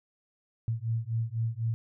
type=beating tone pair; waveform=sine; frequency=112.1 / 116.1 Hz; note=A2 / A#2; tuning=+33 / -7 cents; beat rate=4 Hz; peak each=-31 dBFS; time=0.68-1.74 s; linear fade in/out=0 ms; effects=none